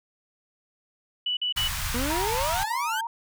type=tone bursts; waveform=sine; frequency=2960 Hz; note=F#7; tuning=in tune; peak=-24 dBFS; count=3; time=1.26-1.68 s; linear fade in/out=5 ms; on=110 ms; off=45 ms
type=band-stop noise; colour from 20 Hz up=pink; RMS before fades=-30 dBFS; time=1.56-2.64 s; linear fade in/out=10 ms; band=130 to 970 Hz; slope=24 dB/octave
type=exponential sweep; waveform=30% pulse; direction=up; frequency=231 to 1618 Hz; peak=-25 dBFS; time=1.94-3.01 s; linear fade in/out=5 ms
type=tone with vibrato; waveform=sine; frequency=920 Hz; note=A#5; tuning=23 cents flat; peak=-28 dBFS; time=2.1-3.07 s; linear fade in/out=2 ms; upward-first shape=sine; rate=3.2 Hz; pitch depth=82 cents each way
effects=none